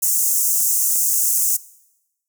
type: high-pass noise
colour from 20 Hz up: pink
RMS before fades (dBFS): -18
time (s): 0.02-1.57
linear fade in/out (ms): 10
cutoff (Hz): 6400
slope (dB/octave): 48
effects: noise-tail reverb RT60 0.9 s tail -20 dB re dry